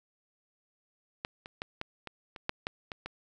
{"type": "clicks", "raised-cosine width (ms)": 0.3, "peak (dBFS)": [-17, -27, -19, -19, -24, -27, -13, -16, -22, -22], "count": 10, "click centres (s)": [1.249, 1.459, 1.619, 1.814, 2.073, 2.362, 2.494, 2.669, 2.918, 3.06], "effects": []}